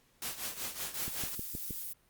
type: noise with tremolo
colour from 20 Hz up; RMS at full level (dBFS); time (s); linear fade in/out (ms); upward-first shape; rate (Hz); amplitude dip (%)
white; -36; 0.22-1.35; 2; triangle; 5.3; 80
type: noise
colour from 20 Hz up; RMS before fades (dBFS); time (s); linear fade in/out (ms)
violet; -40; 0.94-1.93; 5
type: click train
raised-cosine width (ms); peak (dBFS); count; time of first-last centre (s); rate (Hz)
3; -28; 5; 1.08-1.708; 6.37
effects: pink hiss -68 dBFS RMS until 2.09 s + Opus 48 kbps